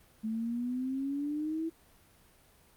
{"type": "exponential sweep", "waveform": "sine", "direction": "up", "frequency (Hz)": [217, 329.6], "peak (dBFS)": -31, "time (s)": [0.23, 1.7], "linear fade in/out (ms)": 20, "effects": ["pink hiss -62 dBFS RMS until 2.76 s", "Opus 32 kbps"]}